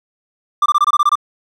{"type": "tone bursts", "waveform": "triangle", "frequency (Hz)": 1183, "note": "D6", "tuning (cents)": 12, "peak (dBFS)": -7, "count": 9, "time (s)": [0.62, 1.155], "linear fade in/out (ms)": 5, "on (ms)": 39, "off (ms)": 23, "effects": []}